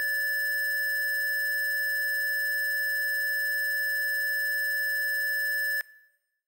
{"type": "tone with quantisation", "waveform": "triangle", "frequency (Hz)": 1741, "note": "A6", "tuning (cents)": -19, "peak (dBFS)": -24, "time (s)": [0, 5.81], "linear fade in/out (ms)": 0, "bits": 6, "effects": ["noise-tail reverb RT60 1.0 s tail -20 dB re dry"]}